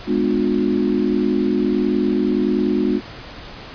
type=chord; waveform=sine; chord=G# diminished seventh; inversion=none; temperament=just; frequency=207.7 / 249.2 / 299 / 358.8 Hz; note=G#3 / B3 / D4 / F4; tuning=0 / +16 / +31 / +47 cents; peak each=-21 dBFS; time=0.06-3.01 s; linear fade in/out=50 ms; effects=pink hiss -36 dBFS RMS until 3.74 s + resampled to 11025 Hz